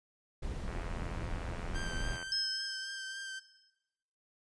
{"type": "noise", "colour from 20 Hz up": "brown", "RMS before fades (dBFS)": -38, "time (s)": [0.42, 2.17], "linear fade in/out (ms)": 10}
{"type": "click train", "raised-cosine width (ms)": 0.5, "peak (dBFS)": -30, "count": 133, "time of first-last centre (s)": [0.68, 2.227], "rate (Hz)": 85.3}
{"type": "tone with vibrato", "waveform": "sawtooth", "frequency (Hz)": 1568, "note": "G6", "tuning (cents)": 0, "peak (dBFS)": -37, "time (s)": [1.74, 3.4], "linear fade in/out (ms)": 20, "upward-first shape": "triangle", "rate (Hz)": 3.6, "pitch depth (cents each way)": 24}
{"type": "tone with exponential decay", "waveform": "sine", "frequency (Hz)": 5160, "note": "E8", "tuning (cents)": -38, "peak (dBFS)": -29, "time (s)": [2.32, 3.7], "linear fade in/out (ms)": 1, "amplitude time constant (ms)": 300}
{"effects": ["noise-tail reverb RT60 1.0 s tail -17 dB re dry", "resampled to 22050 Hz"]}